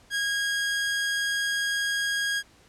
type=tone; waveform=sawtooth; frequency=1637 Hz; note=G#6; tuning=25 cents flat; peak=-21 dBFS; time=0.1-2.43 s; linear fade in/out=50 ms; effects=pink hiss -57 dBFS RMS until 2.68 s + low-pass 9000 Hz 12 dB/octave